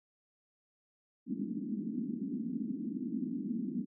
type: band-pass noise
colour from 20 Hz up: pink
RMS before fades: -37 dBFS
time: 1.26-3.86 s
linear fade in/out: 50 ms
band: 200 to 290 Hz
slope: 48 dB/octave
effects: none